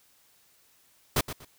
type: noise with echo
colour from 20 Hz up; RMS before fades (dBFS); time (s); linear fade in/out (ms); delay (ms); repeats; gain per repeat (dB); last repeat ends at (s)
pink; -24; 1.16-1.21; 5; 120; 2; -12; 1.45
effects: white hiss -63 dBFS RMS until 1.58 s